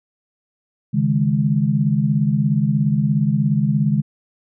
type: chord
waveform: sine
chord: C# suspended second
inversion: none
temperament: equal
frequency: 138.59 / 155.56 / 207.7 Hz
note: C#3 / D#3 / G#3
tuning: 0 / 0 / 0 cents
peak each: -19 dBFS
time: 0.93-4.02 s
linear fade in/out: 20 ms
effects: none